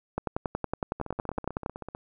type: two click trains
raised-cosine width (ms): 1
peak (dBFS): -14 / -23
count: 17 / 16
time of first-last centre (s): 0.18-1.661 / 1-1.949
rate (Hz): 10.8 / 15.8
effects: none